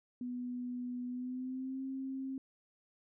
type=tone with pitch glide; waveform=sine; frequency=246.9 to 266.2 Hz; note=B3 to C4; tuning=0 to +30 cents; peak=-37 dBFS; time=0.21-2.38 s; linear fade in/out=2 ms; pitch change=+130 cents; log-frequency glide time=1.07-1.82 s; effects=none